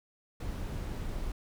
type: noise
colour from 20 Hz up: brown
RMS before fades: -36 dBFS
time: 0.4-1.32 s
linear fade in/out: 5 ms
effects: none